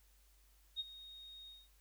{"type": "tone with ADSR envelope", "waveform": "sine", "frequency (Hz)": 3729, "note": "A#7", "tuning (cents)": 0, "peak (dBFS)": -35, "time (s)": [0.76, 1.69], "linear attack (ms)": 38, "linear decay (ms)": 29, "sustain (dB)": -16, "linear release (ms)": 210, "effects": ["added 50 Hz sine -66 dBFS peak until 1.8 s", "white hiss -72 dBFS RMS until 1.8 s"]}